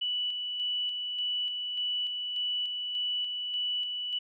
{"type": "tone with tremolo", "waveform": "sine", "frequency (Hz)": 2960, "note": "F#7", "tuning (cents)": 0, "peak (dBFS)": -28, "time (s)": [0.01, 4.19], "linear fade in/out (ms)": 10, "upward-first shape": "square", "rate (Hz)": 1.7, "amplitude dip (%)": 35, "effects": []}